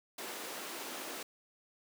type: high-pass noise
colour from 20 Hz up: pink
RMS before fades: -43 dBFS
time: 0.18-1.23 s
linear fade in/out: 5 ms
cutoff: 270 Hz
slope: 24 dB/octave
effects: none